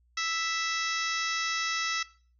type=harmonic tone with a mistuned harmonic; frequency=659.3 Hz; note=E5; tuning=in tune; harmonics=2 / 3 / 4 / 5 / 6 / 7 / 8 / 9 / 10; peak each=-34 / -34 / -38 / -41 / -38 / -42 / -37 / -39 / -48 dBFS; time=0.17-2.03 s; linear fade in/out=5 ms; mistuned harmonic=6; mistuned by=-20 cents; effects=noise-tail reverb RT60 0.4 s tail -17 dB re dry + added 60 Hz sine -63 dBFS peak until 2.39 s